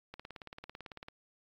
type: click train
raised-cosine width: 0.3 ms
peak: -29 dBFS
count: 18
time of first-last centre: 0.14-1.084 s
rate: 18 Hz
effects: AAC 64 kbps